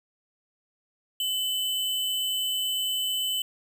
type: tone with sample-and-hold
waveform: sine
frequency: 3023 Hz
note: F#7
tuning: 36 cents sharp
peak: -25 dBFS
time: 1.2-3.42 s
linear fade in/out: 2 ms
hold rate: 11025 Hz
effects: none